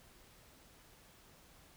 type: silence
effects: pink hiss -62 dBFS RMS until 1.76 s